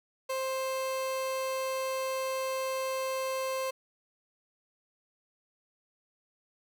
30% pulse tone, 526 Hz, C5, 9 cents sharp, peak -28 dBFS, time 0.29-3.71 s, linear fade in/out 10 ms, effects 11-bit

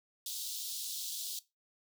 pink high-pass noise, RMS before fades -40 dBFS, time 0.26-1.39 s, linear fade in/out 2 ms, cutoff 3400 Hz, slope 48 dB/octave, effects noise-tail reverb RT60 0.2 s tail -17 dB re dry

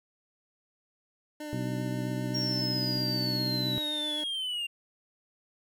25% pulse tone with vibrato, 300 Hz, D4, 37 cents sharp, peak -33 dBFS, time 1.4-4.24 s, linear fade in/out 5 ms, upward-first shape triangle, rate 7.6 Hz, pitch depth 18 cents each way
harmonic tone, 63.1 Hz, B1, 38 cents sharp, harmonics 2 / 3 / 4 / 5 / 6, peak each -33 / -37 / -37 / -41 / -43 dBFS, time 1.53-3.78 s, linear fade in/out 0 ms
triangle linear sweep, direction down, 5588 to 2768 Hz, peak -29 dBFS, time 2.34-4.67 s, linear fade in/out 10 ms
effects none

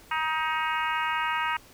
harmonic tone, 315.2 Hz, D#4, 23 cents sharp, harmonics 3 / 4 / 5 / 6 / 7 / 8 / 9, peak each -29 / -31 / -33 / -35 / -36 / -37 / -38 dBFS, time 0.11-1.57 s, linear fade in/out 5 ms, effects pink hiss -53 dBFS RMS until 1.73 s

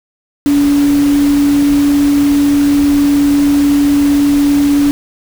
sine tone in noise, 286.2 Hz, D4, 45 cents flat, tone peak -7 dBFS, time 0.46-4.91 s, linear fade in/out 0 ms, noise pink, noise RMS -24 dBFS, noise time 0.46-4.91 s, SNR +14 dB, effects none

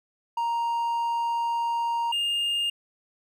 triangle tone pair in turn, 934 / 2822 Hz, A#5 / F7, +3 / +17 cents, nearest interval octave + perfect fifth, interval 1914 cents, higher second, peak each -22 dBFS, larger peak neither, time 0.37-2.12 / 2.12-2.7 s, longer first, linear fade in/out 5 ms, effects none

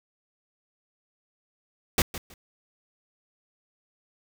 pink noise with echo, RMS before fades -21 dBFS, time 1.98-2.02 s, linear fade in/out 2 ms, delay 160 ms, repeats 2, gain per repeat -14 dB, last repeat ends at 2.34 s, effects none

